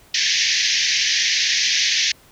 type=band-pass noise; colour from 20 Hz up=white; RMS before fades=-19 dBFS; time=0.14-2.12 s; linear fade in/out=5 ms; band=1700 to 6300 Hz; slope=96 dB/octave; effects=pink hiss -51 dBFS RMS until 2.31 s

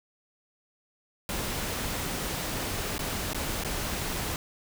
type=noise with dropouts; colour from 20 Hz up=pink; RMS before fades=-32 dBFS; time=1.29-4.36 s; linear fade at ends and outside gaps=1 ms; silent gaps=2.981-2.992 / 3.333-3.346 / 3.637-3.647 s; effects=none

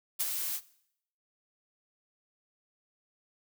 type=noise with ADSR envelope; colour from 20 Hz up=blue; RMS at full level=-29 dBFS; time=0.19-0.61 s; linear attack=18 ms; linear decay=35 ms; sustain=-5 dB; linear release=59 ms; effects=noise-tail reverb RT60 0.7 s tail -19 dB re dry

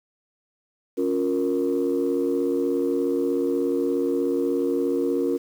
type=chord; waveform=sine; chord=Bb minor; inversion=first; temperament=equal with one note detuned; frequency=277.2 / 353.9 / 466.2 Hz; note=Db4 / F4 / Bb4; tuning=0 / +23 / 0 cents; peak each=-24 dBFS; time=0.97-5.38 s; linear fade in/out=20 ms; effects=tanh soft clip ceiling -14 dBFS + 8-bit

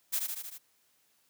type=noise with echo; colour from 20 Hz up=blue; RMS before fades=-30 dBFS; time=0.12-0.2 s; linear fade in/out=20 ms; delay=77 ms; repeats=5; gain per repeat=-3 dB; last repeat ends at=0.585 s; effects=white hiss -70 dBFS RMS until 1.29 s + high-pass 80 Hz 12 dB/octave

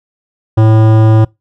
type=tone with hard clipping; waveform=sine; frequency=110 Hz; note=A2; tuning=in tune; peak=-6 dBFS; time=0.57-1.25 s; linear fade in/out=10 ms; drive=16 dB; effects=noise-tail reverb RT60 0.2 s tail -25 dB re dry

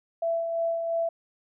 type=tone with tremolo; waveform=sine; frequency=667 Hz; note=E5; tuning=20 cents sharp; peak=-23 dBFS; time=0.22-1.09 s; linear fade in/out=5 ms; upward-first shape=sine; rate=2.9 Hz; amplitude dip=40%; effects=none

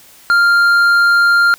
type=tone with hard clipping; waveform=sine; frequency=1396.9 Hz; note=F6; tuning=in tune; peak=-9 dBFS; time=0.3-1.54 s; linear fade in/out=0 ms; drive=5 dB; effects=white hiss -43 dBFS RMS until 1.58 s

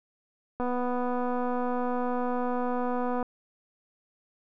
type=click train; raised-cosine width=1 ms; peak=-18 dBFS; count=650; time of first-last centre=0.6-3.228 s; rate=247 Hz; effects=none

